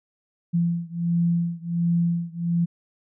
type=beating tone pair; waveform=sine; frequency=170 / 171.4 Hz; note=F3 / F3; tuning=-46 / -32 cents; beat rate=1.4 Hz; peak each=-23 / -24 dBFS; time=0.53-2.66 s; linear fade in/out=20 ms; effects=none